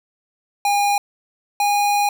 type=tone pair in turn; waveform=square; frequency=813 / 819.1 Hz; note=G#5 / G#5; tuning=-37 / -24 cents; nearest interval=unison; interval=13 cents; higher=second; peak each=-16 dBFS; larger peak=neither; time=0.65-0.98 / 1.6-2.09 s; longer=second; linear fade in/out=2 ms; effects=none